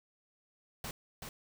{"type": "noise with echo", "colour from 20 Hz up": "pink", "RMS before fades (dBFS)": -41, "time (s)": [0.84, 0.91], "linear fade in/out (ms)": 2, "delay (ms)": 380, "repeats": 1, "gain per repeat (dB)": -4, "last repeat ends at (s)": 1.29, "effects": []}